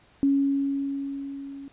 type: tone with level ramp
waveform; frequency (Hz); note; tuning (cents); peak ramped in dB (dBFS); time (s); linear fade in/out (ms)
sine; 277.2; C#4; 0; -17 to -37; 0.23-1.68; 0
effects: pink hiss -58 dBFS RMS until 1.72 s + resampled to 8000 Hz